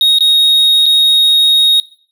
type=tone with dropouts; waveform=triangle; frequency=3749 Hz; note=A#7; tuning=9 cents sharp; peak=-5 dBFS; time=0.01-1.8 s; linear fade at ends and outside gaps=1 ms; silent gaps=0.186-0.207 / 0.858-0.863 s; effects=noise-tail reverb RT60 0.5 s tail -19 dB re dry